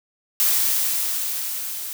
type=noise with level ramp; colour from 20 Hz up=blue; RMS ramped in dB=-18 to -31 dBFS; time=0.4-1.93 s; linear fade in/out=0 ms; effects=none